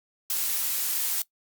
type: noise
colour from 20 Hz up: blue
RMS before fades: -27 dBFS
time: 0.3-1.22 s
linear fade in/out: 2 ms
effects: noise-tail reverb RT60 0.1 s tail -20 dB re dry + Opus 48 kbps